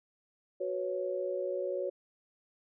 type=chord; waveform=sine; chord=F# suspended fourth; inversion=none; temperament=equal; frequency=370 / 493.9 / 554.4 Hz; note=F#4 / B4 / C#5; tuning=0 / 0 / 0 cents; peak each=-36 / -39 / -34 dBFS; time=0.6-1.9 s; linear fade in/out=10 ms; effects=none